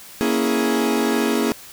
40% pulse chord, A# half-diminished seventh, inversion none, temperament equal with one note detuned, 234.4 / 277.2 / 329.6 / 415.3 Hz, A#3 / C#4 / E4 / G#4, +10 / 0 / 0 / 0 cents, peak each -21 / -23 / -24 / -22 dBFS, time 0.21-1.52 s, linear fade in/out 0 ms, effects white hiss -41 dBFS RMS until 1.72 s

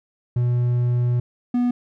triangle tone pair in turn, 121.9 / 244.4 Hz, B2 / B3, -22 / -18 cents, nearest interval octave, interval 1204 cents, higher second, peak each -15 dBFS, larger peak neither, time 0.36-1.2 / 1.54-1.71 s, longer first, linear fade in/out 5 ms, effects none

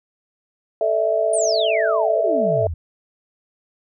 sine chord, A suspended fourth, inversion none, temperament equal with one note detuned, 440 / 602.1 / 659.3 Hz, A4 / D5 / E5, 0 / +43 / 0 cents, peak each -23 / -23 / -18 dBFS, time 0.81-2.67 s, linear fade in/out 2 ms
sine exponential sweep, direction down, 9640 to 74.6 Hz, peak -23 dBFS, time 1.33-2.74 s, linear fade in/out 5 ms
effects none

